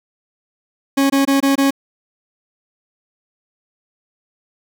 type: tone bursts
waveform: 40% pulse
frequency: 274.9 Hz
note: C#4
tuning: 14 cents flat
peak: -11 dBFS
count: 5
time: 0.97-1.708 s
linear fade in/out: 10 ms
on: 130 ms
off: 22 ms
effects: 8-bit